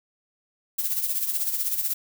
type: noise with tremolo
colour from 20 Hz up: violet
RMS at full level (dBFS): -24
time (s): 0.78-1.94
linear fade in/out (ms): 10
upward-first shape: sine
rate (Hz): 16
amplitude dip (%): 60
effects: none